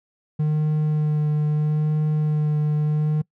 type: tone with vibrato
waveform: triangle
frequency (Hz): 151.8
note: D#3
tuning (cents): -42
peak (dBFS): -16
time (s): 0.39-3.22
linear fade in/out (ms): 10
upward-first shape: sine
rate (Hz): 0.77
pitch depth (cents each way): 15
effects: noise-tail reverb RT60 0.1 s tail -24 dB re dry